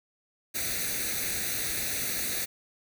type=noise with comb filter; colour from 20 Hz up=white; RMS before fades=-31 dBFS; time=0.54-2.46 s; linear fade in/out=20 ms; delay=0.48 ms; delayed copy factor=+0.75; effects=none